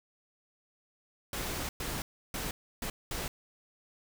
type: noise bursts at uneven times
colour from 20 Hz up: pink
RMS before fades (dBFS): -36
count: 5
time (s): 1.33-1.69 / 1.8-2.02 / 2.34-2.51 / 2.82-2.9 / 3.11-3.28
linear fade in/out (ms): 2
effects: none